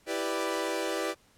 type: chord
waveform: sawtooth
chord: E minor seventh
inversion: none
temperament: equal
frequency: 329.6 / 392 / 493.9 / 587.3 Hz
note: E4 / G4 / B4 / D5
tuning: 0 / 0 / 0 / 0 cents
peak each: -31 dBFS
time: 0.06-1.15 s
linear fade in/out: 50 ms
effects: pink hiss -63 dBFS RMS until 1.37 s + low-pass 12000 Hz 12 dB/octave